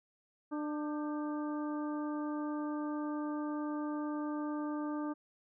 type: harmonic tone with a mistuned harmonic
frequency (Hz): 298.5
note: D4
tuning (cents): +28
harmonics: 1 / 2 / 3 / 4 / 5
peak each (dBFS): -35 / -45 / -46 / -46 / -54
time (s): 0.51-5.14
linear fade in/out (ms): 20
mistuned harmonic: 5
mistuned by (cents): +77
effects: none